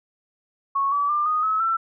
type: tone with pitch steps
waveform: sine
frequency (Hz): 1104 / 1147.6 / 1192.8 / 1239.9 / 1288.8 / 1339.7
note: C#6 / D6 / D6 / D#6 / E6 / E6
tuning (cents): -7 / -40 / +27 / -6 / -39 / +28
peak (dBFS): -19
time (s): 0.75-1.77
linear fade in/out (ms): 10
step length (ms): 170
effects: none